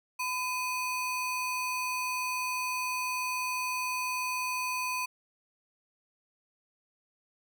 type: ring-modulated tone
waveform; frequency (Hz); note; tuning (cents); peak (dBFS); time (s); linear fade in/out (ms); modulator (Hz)
square; 1753; A6; -7; -28; 0.19-5.06; 10; 746
effects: none